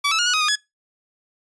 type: tone with pitch steps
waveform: 15% pulse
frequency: 1146 / 1308 / 1428 / 1462 / 1257 / 1227 / 1688 Hz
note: D6 / E6 / F6 / F#6 / D#6 / D#6 / G#6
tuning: -43 / -14 / +38 / -21 / +17 / -25 / +28 cents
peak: -11 dBFS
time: 0.04-0.558 s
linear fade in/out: 10 ms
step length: 74 ms
effects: noise-tail reverb RT60 0.2 s tail -23 dB re dry + resampled to 22050 Hz